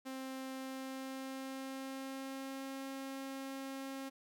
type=tone with pitch glide; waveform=sawtooth; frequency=263.7 to 269.7 Hz; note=C4 to C#4; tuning=+14 to -47 cents; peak=-38 dBFS; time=0.05-4.1 s; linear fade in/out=20 ms; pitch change=+39 cents; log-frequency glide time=0.52-2.76 s; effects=none